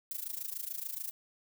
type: noise with amplitude modulation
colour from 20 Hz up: violet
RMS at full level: -36 dBFS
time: 0.11-1.11 s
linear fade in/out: 0 ms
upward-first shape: sine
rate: 26.9 Hz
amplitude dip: 85%
effects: none